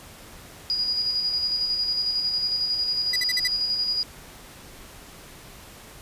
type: tone with tremolo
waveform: sine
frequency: 4892 Hz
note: D#8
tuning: 30 cents flat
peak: -21 dBFS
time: 0.7-4.03 s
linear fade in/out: 0 ms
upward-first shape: square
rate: 11 Hz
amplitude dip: 35%
type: tone bursts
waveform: sawtooth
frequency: 1994 Hz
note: B6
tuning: 16 cents sharp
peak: -20 dBFS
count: 5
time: 3.13-3.477 s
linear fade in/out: 5 ms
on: 31 ms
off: 48 ms
effects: pink hiss -45 dBFS RMS until 6.01 s + resampled to 32000 Hz